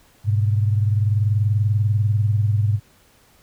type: tone pair together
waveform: sine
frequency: 103.11 / 123.47 Hz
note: G#2 / B2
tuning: -12 / 0 cents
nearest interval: minor third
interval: 312 cents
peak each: -16 / -24 dBFS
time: 0.24-2.8 s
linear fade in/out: 50 ms
effects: pink hiss -55 dBFS RMS until 3.42 s